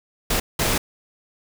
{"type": "noise bursts at uneven times", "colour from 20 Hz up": "pink", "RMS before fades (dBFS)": -21, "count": 2, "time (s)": [[0.3, 0.4], [0.59, 0.78]], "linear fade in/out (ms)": 5, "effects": []}